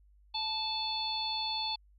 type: harmonic tone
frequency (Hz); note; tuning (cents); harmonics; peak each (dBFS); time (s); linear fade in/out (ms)
876; A5; -8; 1 / 3 / 4 / 5; -37 / -44 / -37 / -35; 0.34-1.76; 10
effects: added 50 Hz sine -59 dBFS peak until 1.98 s